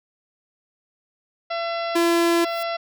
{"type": "harmonic tone", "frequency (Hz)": 675, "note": "E5", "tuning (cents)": 41, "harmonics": [1, 2, 3, 4, 5, 6, 7, 8], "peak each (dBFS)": [-25, -31, -35, -37, -39, -41, -42, -43], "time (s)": [1.5, 2.77], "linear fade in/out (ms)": 10}
{"type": "tone", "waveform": "square", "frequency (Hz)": 340, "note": "F4", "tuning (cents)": -46, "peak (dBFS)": -18, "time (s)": [1.95, 2.45], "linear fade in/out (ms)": 10}
{"type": "noise with exponential growth", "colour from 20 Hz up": "violet", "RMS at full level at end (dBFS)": -34, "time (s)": [2.35, 2.63], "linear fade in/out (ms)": 5, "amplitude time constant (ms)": 59}
{"effects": []}